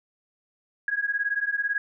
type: beating tone pair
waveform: sine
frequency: 1643 / 1661 Hz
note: G#6 / G#6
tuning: -19 / 0 cents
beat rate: 18 Hz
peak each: -27 dBFS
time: 0.88-1.78 s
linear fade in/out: 2 ms
effects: none